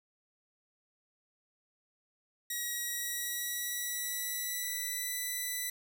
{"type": "tone with pitch glide", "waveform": "5% pulse", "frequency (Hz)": [1909, 1985.5], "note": ["A#6", "B6"], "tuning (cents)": [41, 9], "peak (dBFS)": -24, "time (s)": [2.5, 5.7], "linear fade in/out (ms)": 5, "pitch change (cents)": 68, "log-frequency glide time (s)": [2.71, 5.12], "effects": []}